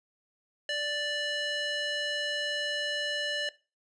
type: tone with band-pass filter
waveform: square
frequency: 587 Hz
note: D5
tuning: 1 cent flat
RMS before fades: -32 dBFS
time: 0.69-3.49 s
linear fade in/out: 2 ms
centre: 2700 Hz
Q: 1.4
effects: noise-tail reverb RT60 0.3 s tail -18 dB re dry + resampled to 22050 Hz